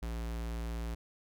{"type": "tone", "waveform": "square", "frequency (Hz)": 57.3, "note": "A#1", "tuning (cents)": -29, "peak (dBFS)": -36, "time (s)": [0.02, 0.95], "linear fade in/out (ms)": 10, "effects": []}